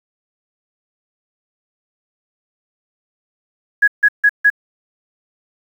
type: tone bursts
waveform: sine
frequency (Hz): 1670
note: G#6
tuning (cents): +9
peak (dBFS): -7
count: 4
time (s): 3.82-4.502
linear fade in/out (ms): 10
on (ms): 58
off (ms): 150
effects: 7-bit